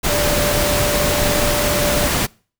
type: tone in noise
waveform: sine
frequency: 587.3 Hz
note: D5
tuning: in tune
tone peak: -20 dBFS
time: 0.08-2.08 s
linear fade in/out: 20 ms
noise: pink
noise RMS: -18 dBFS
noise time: 0.03-2.27 s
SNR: -5 dB
effects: noise-tail reverb RT60 0.4 s tail -25 dB re dry